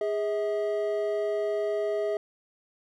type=tone pair together; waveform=triangle; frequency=411.8 / 643 Hz; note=G#4 / E5; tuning=-15 / -43 cents; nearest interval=minor sixth; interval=772 cents; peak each=-26 / -27 dBFS; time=0.01-2.17 s; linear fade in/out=2 ms; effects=none